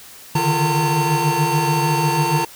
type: tone cluster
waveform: square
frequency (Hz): 142.4 / 149.9 / 156.4 / 343.3 / 907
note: C#3 / D3 / D#3 / F4 / A#5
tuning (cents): +47 / +36 / +9 / -30 / -48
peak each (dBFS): -26 / -23 / -24 / -26 / -20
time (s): 0.35-2.45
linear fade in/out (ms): 5
effects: white hiss -41 dBFS RMS until 2.55 s